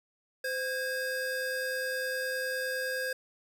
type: tone pair together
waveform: square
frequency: 514.4 / 1633 Hz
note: C5 / G#6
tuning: -30 / -30 cents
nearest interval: octave + minor sixth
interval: 2000 cents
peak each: -35 / -34 dBFS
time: 0.44-3.13 s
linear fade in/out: 5 ms
effects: none